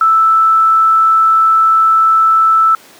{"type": "tone", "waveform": "sine", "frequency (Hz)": 1318.5, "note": "E6", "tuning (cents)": 0, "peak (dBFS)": -6, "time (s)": [0.01, 2.75], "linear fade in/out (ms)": 2, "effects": ["pink hiss -40 dBFS RMS until 2.99 s", "high-pass 300 Hz 12 dB/octave"]}